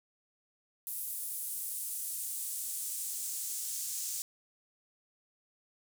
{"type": "noise with high-pass filter sweep", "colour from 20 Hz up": "pink", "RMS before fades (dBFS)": -38, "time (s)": [0.87, 4.22], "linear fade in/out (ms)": 0, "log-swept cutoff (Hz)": [11000, 6900], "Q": 1.5, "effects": []}